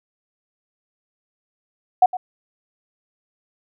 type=tone with echo; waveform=sine; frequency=735 Hz; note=F#5; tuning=12 cents flat; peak=-8 dBFS; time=2.02-2.06 s; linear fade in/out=5 ms; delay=110 ms; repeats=1; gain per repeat=-15 dB; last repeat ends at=2.17 s; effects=none